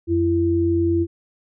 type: tone pair together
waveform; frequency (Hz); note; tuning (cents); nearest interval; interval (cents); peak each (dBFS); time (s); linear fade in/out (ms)
sine; 89.13 / 336.5; F2 / E4; +36 / +36; octave + major seventh; 2300; -22 / -17; 0.07-1.07; 50
effects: none